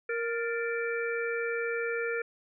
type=harmonic tone with a mistuned harmonic; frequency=466.2 Hz; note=A#4; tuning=in tune; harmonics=1 / 3 / 4 / 5; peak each=-31 / -36 / -37 / -38 dBFS; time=0.09-2.22 s; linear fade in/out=5 ms; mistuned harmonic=4; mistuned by=-89 cents; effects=none